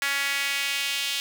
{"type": "tone with high-pass filter sweep", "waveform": "sawtooth", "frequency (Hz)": 279.5, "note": "C#4", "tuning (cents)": 14, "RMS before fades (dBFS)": -27, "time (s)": [0.02, 1.2], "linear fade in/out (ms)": 0, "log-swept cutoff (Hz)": [1800, 3100], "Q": 2.2, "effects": []}